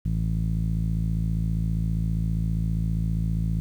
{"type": "tone with low-pass filter", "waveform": "sawtooth", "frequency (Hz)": 55, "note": "A1", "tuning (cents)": 0, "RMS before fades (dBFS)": -25, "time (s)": [0.05, 3.6], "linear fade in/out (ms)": 0, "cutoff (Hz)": 160, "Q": 3.3, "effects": ["9-bit"]}